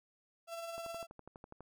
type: tone with tremolo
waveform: 35% pulse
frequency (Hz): 671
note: E5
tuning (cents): +31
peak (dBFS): -38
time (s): 0.47-1.07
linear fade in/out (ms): 50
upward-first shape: triangle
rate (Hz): 19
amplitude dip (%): 45
type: click train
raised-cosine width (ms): 1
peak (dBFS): -36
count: 11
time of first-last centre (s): 0.78-1.606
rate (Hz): 12.1
effects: none